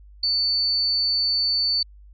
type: tone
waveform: sine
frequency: 4500 Hz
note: C#8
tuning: 25 cents sharp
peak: -19 dBFS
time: 0.23-1.83 s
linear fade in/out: 5 ms
effects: added 50 Hz sine -44 dBFS peak until 2.13 s